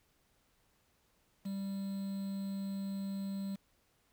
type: tone with quantisation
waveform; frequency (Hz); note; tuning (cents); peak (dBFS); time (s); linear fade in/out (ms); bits
triangle; 196; G3; 0; -34; 1.45-3.56; 10; 9
effects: pink hiss -73 dBFS RMS until 4.12 s